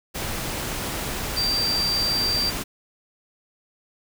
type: tone in noise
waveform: sine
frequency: 4699 Hz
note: D8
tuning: in tune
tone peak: -21 dBFS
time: 1.36-2.51 s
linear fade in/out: 20 ms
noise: pink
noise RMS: -29 dBFS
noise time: 0.14-2.64 s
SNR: +5 dB
effects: none